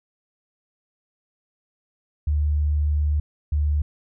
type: tone pair in turn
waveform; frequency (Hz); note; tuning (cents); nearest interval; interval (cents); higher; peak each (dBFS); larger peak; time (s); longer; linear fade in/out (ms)
sine; 74.4 / 74.14; D2 / D2; +23 / +17; unison; 6; first; -18; neither; 2.27-3.2 / 3.52-3.82; first; 5
effects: none